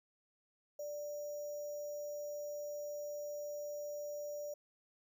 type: tone with sample-and-hold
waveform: sine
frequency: 587.3 Hz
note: D5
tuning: in tune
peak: -40 dBFS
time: 0.79-4.54 s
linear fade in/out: 5 ms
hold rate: 6300 Hz
effects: none